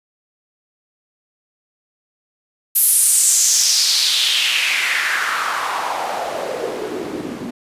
white noise with band-pass filter sweep, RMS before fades -18 dBFS, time 2.75-7.51 s, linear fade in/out 10 ms, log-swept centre 12000 to 230 Hz, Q 3.4, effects resampled to 32000 Hz

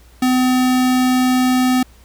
square tone, 254.2 Hz, C4, 50 cents flat, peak -13 dBFS, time 0.22-1.83 s, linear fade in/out 5 ms, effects added 60 Hz sine -44 dBFS peak until 2.04 s + pink hiss -51 dBFS RMS until 2.04 s

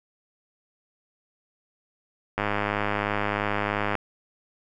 click train, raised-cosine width 0.5 ms, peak -10 dBFS, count 163, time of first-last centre 2.38-3.953 s, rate 103 Hz, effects none

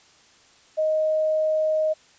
sine tone, 624 Hz, D#5, 5 cents sharp, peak -19 dBFS, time 0.77-1.94 s, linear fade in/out 20 ms, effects white hiss -55 dBFS RMS until 2.18 s + resampled to 16000 Hz

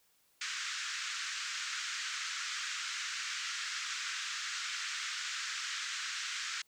pink band-pass noise, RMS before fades -39 dBFS, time 0.41-6.62 s, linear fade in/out 5 ms, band 1300 to 7400 Hz, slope 48 dB/octave, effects white hiss -71 dBFS RMS until 6.67 s

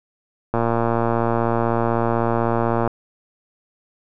click train, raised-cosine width 1 ms, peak -6 dBFS, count 272, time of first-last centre 0.54-2.876 s, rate 116 Hz, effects none

